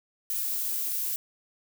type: noise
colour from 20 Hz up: violet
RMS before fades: -30 dBFS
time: 0.3-1.16 s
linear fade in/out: 0 ms
effects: none